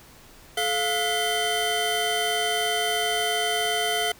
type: tone cluster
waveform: square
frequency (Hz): 433.3 / 701 / 1448 / 1995 / 3096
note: A4 / F5 / F#6 / B6 / G7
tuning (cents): -27 / +6 / -38 / +17 / -22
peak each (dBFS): -31 / -28 / -33 / -33 / -28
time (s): 0.57-4.12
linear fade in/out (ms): 5
effects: pink hiss -50 dBFS RMS until 4.19 s